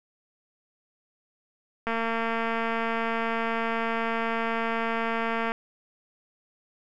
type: click train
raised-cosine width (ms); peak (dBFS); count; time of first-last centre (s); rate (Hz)
0.5; -14; 833; 1.87-5.519; 228
effects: none